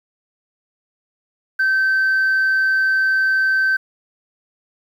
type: tone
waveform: sine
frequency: 1547 Hz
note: G6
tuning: 23 cents flat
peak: -12 dBFS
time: 1.59-3.77 s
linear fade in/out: 10 ms
effects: tanh soft clip ceiling -12 dBFS + 8-bit